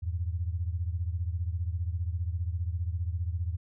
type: beating tone pair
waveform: sine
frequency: 82.9 / 97.9 Hz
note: E2 / G2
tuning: +10 / -2 cents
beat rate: 15 Hz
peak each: -30 / -34 dBFS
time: 0.02-3.57 s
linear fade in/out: 20 ms
effects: none